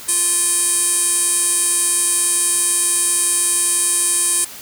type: tone with band-pass filter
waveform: square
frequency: 349.2 Hz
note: F4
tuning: in tune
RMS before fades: -17 dBFS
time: 0.08-4.45 s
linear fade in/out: 10 ms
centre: 9100 Hz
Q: 7.4
effects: white hiss -35 dBFS RMS until 4.61 s